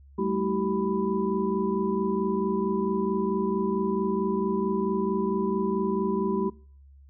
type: tone cluster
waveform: sine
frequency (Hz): 194 / 218.5 / 325 / 383.9 / 993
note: G3 / A3 / E4 / G4 / B5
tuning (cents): -18 / -12 / -24 / -36 / +9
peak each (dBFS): -30 / -30 / -34 / -27 / -34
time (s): 0.18-6.5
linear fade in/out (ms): 10
effects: noise-tail reverb RT60 0.5 s tail -24 dB re dry + added 69 Hz sine -49 dBFS peak until 7.09 s